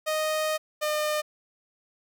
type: tone pair in turn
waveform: sawtooth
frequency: 621 / 606.1 Hz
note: D#5 / D#5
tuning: -3 / -46 cents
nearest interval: unison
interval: 43 cents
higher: first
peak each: -21 dBFS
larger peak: neither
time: 0.06-0.58 / 0.81-1.22 s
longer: first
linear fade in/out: 20 ms
effects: none